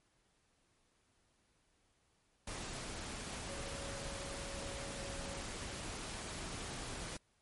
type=tone in noise; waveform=sine; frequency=554.4 Hz; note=C#5; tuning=in tune; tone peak=-49 dBFS; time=3.49-5.41 s; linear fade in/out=5 ms; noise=pink; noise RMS=-44 dBFS; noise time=2.47-7.17 s; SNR=-8 dB; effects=pink hiss -75 dBFS RMS until 7.41 s + MP3 48 kbps